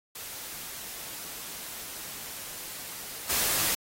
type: noise with level steps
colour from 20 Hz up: white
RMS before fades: -40 / -27 dBFS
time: 0.15-3.75 s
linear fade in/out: 5 ms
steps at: 3.29 s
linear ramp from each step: 10 ms
effects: AAC 48 kbps